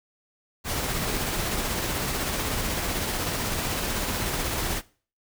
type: noise with tremolo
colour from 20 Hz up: pink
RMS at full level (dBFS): -27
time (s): 0.64-4.82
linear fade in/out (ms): 50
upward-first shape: sine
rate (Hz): 16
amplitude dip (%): 25
effects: noise-tail reverb RT60 0.4 s tail -20 dB re dry